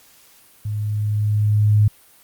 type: tone with level ramp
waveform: sine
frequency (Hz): 105.3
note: G#2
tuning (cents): +24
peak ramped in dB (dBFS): -22 to -10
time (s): 0.65-1.88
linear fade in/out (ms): 5
effects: white hiss -51 dBFS RMS until 2.23 s + Opus 48 kbps